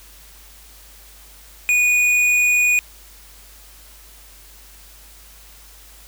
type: tone with hard clipping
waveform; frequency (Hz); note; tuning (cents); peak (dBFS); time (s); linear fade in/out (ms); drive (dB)
sine; 2463; D#7; -18; -15; 1.69-2.79; 0; 9
effects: added 50 Hz sine -46 dBFS peak until 6.07 s + white hiss -46 dBFS RMS until 6.07 s